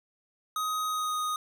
square tone with pitch glide, 1256 to 1243 Hz, D#6 to D#6, +16 to -2 cents, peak -29 dBFS, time 0.56-1.36 s, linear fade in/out 2 ms, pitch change -18 cents, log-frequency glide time 0.89-1.16 s, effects none

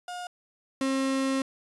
35% pulse tone pair in turn, 715 / 267.8 Hz, F5 / C4, +41 / +40 cents, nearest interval octave + perfect fourth, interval 1701 cents, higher first, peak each -33 / -23 dBFS, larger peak second, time 0.08-0.27 / 0.81-1.42 s, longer second, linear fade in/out 2 ms, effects resampled to 24000 Hz

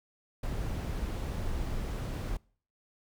brown noise, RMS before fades -34 dBFS, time 0.43-2.37 s, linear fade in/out 5 ms, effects noise-tail reverb RT60 0.5 s tail -25 dB re dry

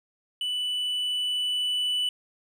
triangle tone with level ramp, 2976 Hz, F#7, 9 cents sharp, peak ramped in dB -25 to -22 dBFS, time 0.41-2.09 s, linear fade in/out 2 ms, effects none

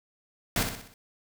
pink noise with echo, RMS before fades -26 dBFS, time 0.56-0.63 s, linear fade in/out 2 ms, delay 62 ms, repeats 5, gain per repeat -6 dB, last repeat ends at 0.94 s, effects none

